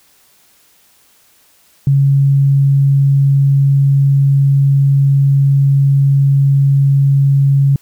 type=tone; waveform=sine; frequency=138.59 Hz; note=C#3; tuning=in tune; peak=-7 dBFS; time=1.87-7.76 s; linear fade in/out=2 ms; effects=white hiss -51 dBFS RMS until 7.81 s